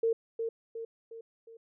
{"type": "tone with echo", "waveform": "sine", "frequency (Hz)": 455.5, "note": "A#4", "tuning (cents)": -40, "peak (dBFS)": -24, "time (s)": [0.03, 0.13], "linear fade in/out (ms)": 5, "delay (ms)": 360, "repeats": 4, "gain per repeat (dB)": -6, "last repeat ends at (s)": 1.57, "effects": []}